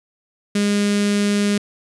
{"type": "tone with notch filter", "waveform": "sawtooth", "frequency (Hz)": 204.4, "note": "G#3", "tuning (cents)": -27, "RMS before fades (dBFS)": -18, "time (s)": [0.55, 1.58], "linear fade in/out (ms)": 5, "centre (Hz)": 870, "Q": 0.64, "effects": ["resampled to 24000 Hz"]}